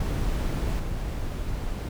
brown noise with level steps, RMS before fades -26 / -30 dBFS, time 0-1.89 s, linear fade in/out 5 ms, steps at 0.79 s, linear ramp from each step 5 ms, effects none

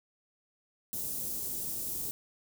white band-stop noise, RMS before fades -36 dBFS, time 0.93-2.11 s, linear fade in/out 0 ms, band 380 to 8600 Hz, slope 12 dB/octave, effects none

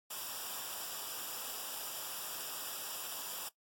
white noise with comb filter, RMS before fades -42 dBFS, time 0.1-3.49 s, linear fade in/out 10 ms, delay 0.47 ms, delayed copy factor -0.75, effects noise-tail reverb RT60 0.1 s tail -18 dB re dry + AAC 64 kbps

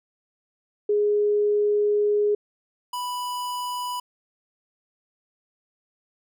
sine / square tone pair in turn, 415.3 / 987.8 Hz, G#4 / B5, 0 / 0 cents, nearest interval octave + minor third, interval 1500 cents, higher second, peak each -18 / -28 dBFS, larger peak first, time 0.89-2.35 / 2.93-4 s, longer first, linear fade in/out 5 ms, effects none

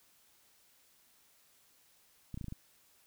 clicks, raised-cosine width 5 ms, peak -29 dBFS, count 6, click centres 2.343 / 2.375 / 2.412 / 2.443 / 2.483 / 2.524 s, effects white hiss -67 dBFS RMS until 3.06 s

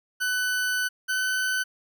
40% pulse tone pair in turn, 1500 / 1511.3 Hz, F#6 / F#6, +23 / +36 cents, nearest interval unison, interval 13 cents, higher second, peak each -23 dBFS, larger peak neither, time 0.2-0.89 / 1.08-1.64 s, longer first, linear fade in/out 20 ms, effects none

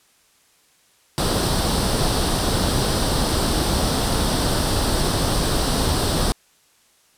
pink noise with comb filter, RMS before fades -20 dBFS, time 1.18-6.32 s, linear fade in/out 0 ms, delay 0.22 ms, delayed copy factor +0.6, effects white hiss -58 dBFS RMS until 7.17 s + low-pass 11000 Hz 12 dB/octave

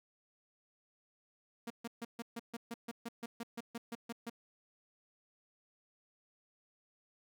sawtooth tone bursts, 233.1 Hz, A#3, in tune, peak -36 dBFS, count 16, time 1.67-4.298 s, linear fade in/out 5 ms, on 33 ms, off 140 ms, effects none

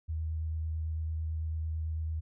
sine tone with vibrato, 79.5 Hz, D#2, 38 cents sharp, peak -31 dBFS, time 0.08-2.21 s, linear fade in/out 20 ms, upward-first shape square, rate 9 Hz, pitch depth 10 cents each way, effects none

